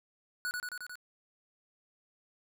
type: tone with echo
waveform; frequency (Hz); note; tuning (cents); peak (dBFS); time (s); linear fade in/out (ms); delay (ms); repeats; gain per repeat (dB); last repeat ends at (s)
square; 1470; F#6; -12; -33; 0.45-0.51; 0; 89; 5; -2; 0.955
effects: none